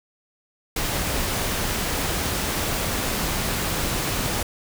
pink noise, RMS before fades -25 dBFS, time 0.76-4.43 s, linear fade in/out 5 ms, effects none

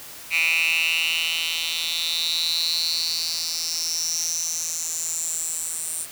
10% pulse tone with high-pass filter sweep, 164.81 Hz, E3, in tune, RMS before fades -25 dBFS, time 0.3-6.07 s, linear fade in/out 50 ms, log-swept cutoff 2400 to 8800 Hz, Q 7.6, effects white hiss -40 dBFS RMS until 6.11 s

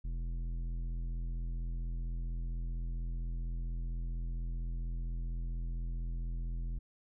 triangle tone with tanh clipping, 42.16 Hz, E1, 40 cents sharp, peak -36 dBFS, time 0.04-6.79 s, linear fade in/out 10 ms, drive 15 dB, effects none

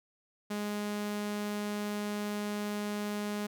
sawtooth tone, 207.5 Hz, G#3, 1 cent flat, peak -29 dBFS, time 0.5-3.47 s, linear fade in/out 10 ms, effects none

